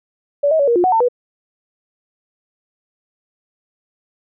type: tone with pitch steps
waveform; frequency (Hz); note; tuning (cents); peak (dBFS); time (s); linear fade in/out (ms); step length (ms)
sine; 573 / 636 / 564 / 472.2 / 354 / 741 / 900 / 490.2; D5 / D#5 / C#5 / A#4 / F4 / F#5 / A5 / B4; -43 / +38 / +30 / +22 / +23 / +2 / +39 / -13; -11; 0.43-1.086; 10; 82
effects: none